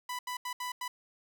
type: tone bursts at uneven times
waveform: sawtooth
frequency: 993 Hz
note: B5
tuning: 9 cents sharp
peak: -31 dBFS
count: 5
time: 0.09-0.19 / 0.27-0.37 / 0.45-0.53 / 0.6-0.72 / 0.81-0.88 s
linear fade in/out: 5 ms
effects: none